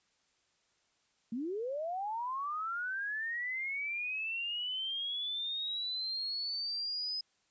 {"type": "linear sweep", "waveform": "sine", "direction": "up", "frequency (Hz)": [215.2, 5070], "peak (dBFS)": -34, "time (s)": [1.32, 7.21], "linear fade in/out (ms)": 5, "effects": ["white hiss -74 dBFS RMS until 7.5 s", "resampled to 16000 Hz"]}